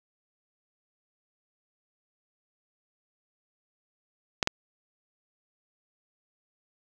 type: clicks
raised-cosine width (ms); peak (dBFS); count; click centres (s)
0.2; -6; 2; 4.428 / 4.474
effects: none